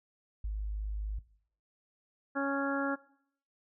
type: tone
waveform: sine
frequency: 51.91 Hz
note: G#1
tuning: in tune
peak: -32 dBFS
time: 0.44-1.19 s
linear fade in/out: 5 ms
type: harmonic tone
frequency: 277.2 Hz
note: C#4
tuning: in tune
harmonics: 1 / 2 / 3 / 4 / 5 / 6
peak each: -33 / -36 / -40 / -41 / -36 / -39 dBFS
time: 2.35-2.96 s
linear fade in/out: 20 ms
effects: noise-tail reverb RT60 0.6 s tail -19 dB re dry